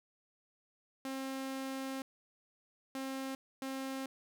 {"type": "tone bursts at uneven times", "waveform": "sawtooth", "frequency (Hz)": 266.9, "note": "C4", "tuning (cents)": 35, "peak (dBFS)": -34, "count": 3, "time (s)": [[1.05, 2.02], [2.95, 3.35], [3.62, 4.06]], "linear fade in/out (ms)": 2, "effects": []}